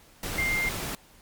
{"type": "tone in noise", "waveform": "sine", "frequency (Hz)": 2100, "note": "C7", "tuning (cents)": 6, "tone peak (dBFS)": -25, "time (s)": [0.38, 0.69], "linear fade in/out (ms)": 2, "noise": "pink", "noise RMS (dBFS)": -33, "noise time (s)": [0.23, 0.95], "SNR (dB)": 5, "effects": ["pink hiss -56 dBFS RMS until 1.21 s", "Opus 48 kbps"]}